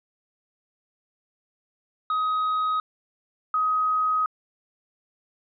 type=tone pair in turn; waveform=triangle / sine; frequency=1260 / 1260 Hz; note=D#6 / D#6; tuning=+21 / +21 cents; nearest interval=unison; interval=0 cents; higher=neither; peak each=-20 dBFS; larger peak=neither; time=2.1-2.8 / 3.54-4.26 s; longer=second; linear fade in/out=2 ms; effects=resampled to 11025 Hz